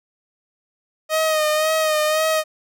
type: tone with vibrato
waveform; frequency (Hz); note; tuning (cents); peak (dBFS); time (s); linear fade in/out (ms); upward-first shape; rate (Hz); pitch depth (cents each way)
sawtooth; 622.3; D#5; 0; -13; 1.09-2.44; 50; sine; 1.9; 37
effects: none